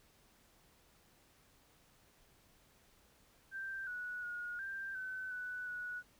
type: tone with pitch steps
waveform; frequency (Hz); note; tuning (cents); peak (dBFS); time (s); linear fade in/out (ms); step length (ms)
sine; 1569 / 1470 / 1441 / 1579 / 1520 / 1488 / 1468; G6 / F#6 / F#6 / G6 / F#6 / F#6 / F#6; +1 / -12 / -46 / +12 / +46 / +9 / -14; -40; 3.51-6.03; 50; 360
effects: pink hiss -68 dBFS RMS until 6.19 s